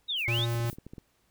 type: linear two-way sweep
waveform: sine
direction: down then up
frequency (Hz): 3865 to 2093 to 3865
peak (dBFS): -28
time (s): 0.08-0.46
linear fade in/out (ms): 20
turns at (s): 0.27
type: noise with tremolo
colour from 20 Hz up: violet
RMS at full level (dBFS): -45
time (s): 0.15-0.78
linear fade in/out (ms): 50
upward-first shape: sine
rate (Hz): 5.9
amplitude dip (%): 95
type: tone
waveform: square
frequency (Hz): 117.2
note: A#2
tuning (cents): +10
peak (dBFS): -28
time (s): 0.28-0.7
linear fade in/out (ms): 0
type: clicks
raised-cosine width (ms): 3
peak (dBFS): -30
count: 10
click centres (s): 0.388 / 0.552 / 0.601 / 0.649 / 0.698 / 0.73 / 0.785 / 0.866 / 0.935 / 0.982
effects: pink hiss -70 dBFS RMS until 1.3 s